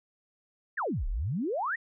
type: exponential two-way sweep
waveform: sine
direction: down then up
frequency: 1975.5 to 31.55 to 1975.5 Hz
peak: -28 dBFS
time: 0.77-1.76 s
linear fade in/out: 10 ms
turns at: 1.07 s
effects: none